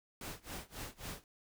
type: noise with tremolo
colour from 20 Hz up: pink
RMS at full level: -43 dBFS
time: 0.21-1.24 s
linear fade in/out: 2 ms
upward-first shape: sine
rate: 3.7 Hz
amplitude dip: 95%
effects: none